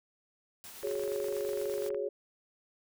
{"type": "noise with tremolo", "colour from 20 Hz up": "white", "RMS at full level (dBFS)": -47, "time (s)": [0.64, 1.89], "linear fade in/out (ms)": 0, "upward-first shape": "sine", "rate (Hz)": 8.5, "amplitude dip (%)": 30}
{"type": "chord", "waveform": "sine", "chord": "F# suspended second", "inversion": "none", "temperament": "equal", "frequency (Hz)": [370, 415.3, 554.4], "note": ["F#4", "G#4", "C#5"], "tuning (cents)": [0, 0, 0], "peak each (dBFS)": [-38, -34, -36], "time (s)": [0.83, 2.09], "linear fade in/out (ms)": 10}
{"type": "click train", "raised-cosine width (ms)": 0.5, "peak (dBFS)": -32, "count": 28, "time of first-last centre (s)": [0.83, 1.946], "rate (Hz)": 24.2}
{"effects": []}